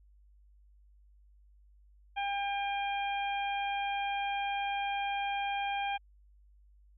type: harmonic tone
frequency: 801 Hz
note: G5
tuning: 37 cents sharp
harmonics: 1 / 2 / 3 / 4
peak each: -32 / -42 / -39 / -43 dBFS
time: 2.16-5.98 s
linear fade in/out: 20 ms
effects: added 50 Hz sine -58 dBFS peak until 6.97 s